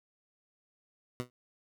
15% pulse tone with exponential decay, 123.47 Hz, B2, in tune, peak -24 dBFS, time 1.2-1.3 s, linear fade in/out 0 ms, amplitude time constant 21 ms, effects none

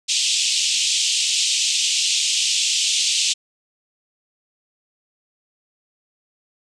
pink band-pass noise, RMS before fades -20 dBFS, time 0.08-3.34 s, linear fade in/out 20 ms, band 2700 to 8200 Hz, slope 48 dB/octave, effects none

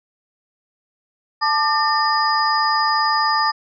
sine tone cluster, 878 / 1193 / 1805 / 4944 Hz, A5 / D6 / A6 / D#8, -4 / +27 / +44 / -12 cents, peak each -20 / -19 / -23 / -23 dBFS, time 1.41-3.52 s, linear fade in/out 20 ms, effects none

